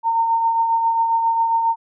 sine tone with tremolo, 914 Hz, A#5, 34 cents flat, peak -13 dBFS, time 0.03-1.76 s, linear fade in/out 50 ms, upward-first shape triangle, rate 7.4 Hz, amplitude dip 45%, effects none

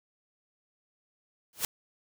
white noise with exponential growth, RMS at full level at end -25 dBFS, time 1.53-1.65 s, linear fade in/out 1 ms, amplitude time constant 24 ms, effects none

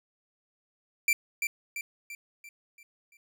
45% pulse tone with echo, 2349 Hz, D7, in tune, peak -21 dBFS, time 1.08-1.13 s, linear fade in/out 2 ms, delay 340 ms, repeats 6, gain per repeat -6 dB, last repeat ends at 3.17 s, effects none

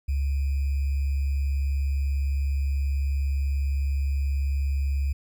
sine tone with sample-and-hold, 69.3 Hz, C#2, in tune, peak -22 dBFS, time 0.08-5.13 s, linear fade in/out 10 ms, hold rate 2450 Hz, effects none

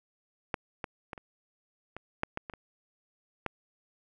clicks, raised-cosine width 0.5 ms, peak -14 / -19 / -23 / -29 / -25 / -13 / -18 / -24 / -28 / -16 dBFS, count 10, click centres 0.542 / 0.842 / 1.132 / 1.178 / 1.966 / 2.234 / 2.374 / 2.498 / 2.537 / 3.463 s, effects none

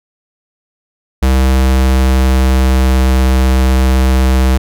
square tone with pitch glide, 65.41 to 64.85 Hz, C2 to C2, 0 to -15 cents, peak -8 dBFS, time 1.22-4.58 s, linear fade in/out 10 ms, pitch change -15 cents, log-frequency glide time 1.33-3.06 s, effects none

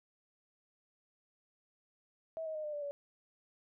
sine tone with pitch steps, 647 / 631.1 / 615.6 / 600.5 / 585.8 / 571.4 Hz, E5 / D#5 / D#5 / D5 / D5 / D5, -32 / +24 / -19 / +38 / -5 / -48 cents, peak -37 dBFS, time 2.37-2.91 s, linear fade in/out 0 ms, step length 90 ms, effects none

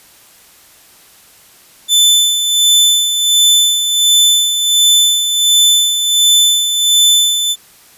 sawtooth tone with tremolo, 3520 Hz, A7, in tune, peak -3 dBFS, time 1.88-7.56 s, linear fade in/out 50 ms, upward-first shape sine, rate 1.4 Hz, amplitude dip 55%, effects white hiss -44 dBFS RMS until 7.97 s + resampled to 32000 Hz

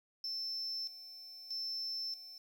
triangle tone with tremolo, 5320 Hz, E8, 15 cents sharp, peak -35 dBFS, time 0.24-2.38 s, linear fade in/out 2 ms, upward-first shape square, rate 0.79 Hz, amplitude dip 75%, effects tanh soft clip ceiling -32 dBFS + 11-bit

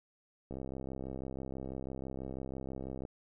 click train, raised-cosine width 2 ms, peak -28 dBFS, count 169, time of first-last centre 0.51-3.052 s, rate 66.1 Hz, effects none

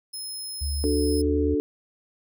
20% pulse tone, 5160 Hz, E8, 38 cents flat, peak -27 dBFS, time 0.13-1.22 s, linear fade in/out 10 ms
sine tone with pitch glide, 73.4 to 77.63 Hz, D2 to D#2, 0 to -3 cents, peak -25 dBFS, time 0.61-1.55 s, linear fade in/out 10 ms, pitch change +97 cents, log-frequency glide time 0.9-1.29 s
sine chord, D major, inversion none, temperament equal, 293.7 / 370 / 440 Hz, D4 / F#4 / A4, 0 / 0 / 0 cents, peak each -24 / -30 / -25 dBFS, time 0.84-1.6 s, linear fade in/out 0 ms
effects none

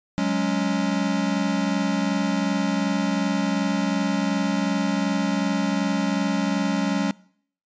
square chord, F# suspended second, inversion none, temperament equal with one note detuned, 185 / 207.7 / 278.3 Hz, F#3 / G#3 / C#4, 0 / 0 / +7 cents, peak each -26 dBFS, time 0.18-7.11 s, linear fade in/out 0 ms, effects noise-tail reverb RT60 0.6 s tail -23 dB re dry + resampled to 16000 Hz

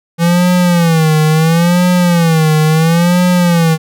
square tone with vibrato, 166.8 Hz, E3, 21 cents sharp, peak -8 dBFS, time 0.18-3.78 s, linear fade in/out 50 ms, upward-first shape sine, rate 0.73 Hz, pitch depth 130 cents each way, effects none

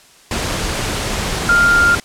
sine tone in noise, 1400 Hz, F6, 4 cents sharp, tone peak -9 dBFS, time 1.49-1.95 s, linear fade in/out 2 ms, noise pink, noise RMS -20 dBFS, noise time 0.31-2 s, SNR +8 dB, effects white hiss -46 dBFS RMS until 2.04 s + low-pass 9000 Hz 12 dB/octave

